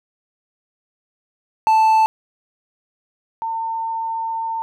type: tone pair in turn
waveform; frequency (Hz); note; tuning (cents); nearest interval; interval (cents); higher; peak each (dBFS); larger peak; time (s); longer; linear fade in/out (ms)
triangle / sine; 880 / 903.7; A5 / A5; 0 / +46; unison; 46; second; -9 / -21; first; 1.67-2.06 / 3.42-4.62; second; 0
effects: none